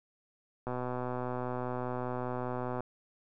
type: click train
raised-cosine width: 1 ms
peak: -22 dBFS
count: 268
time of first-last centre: 0.67-2.806 s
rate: 125 Hz
effects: none